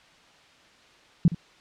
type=tone with echo; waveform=sine; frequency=168 Hz; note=E3; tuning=33 cents sharp; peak=-13 dBFS; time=1.25-1.28 s; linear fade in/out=2 ms; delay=67 ms; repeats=1; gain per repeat=-14 dB; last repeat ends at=1.347 s; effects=white hiss -55 dBFS RMS until 1.6 s + low-pass 4000 Hz 12 dB/octave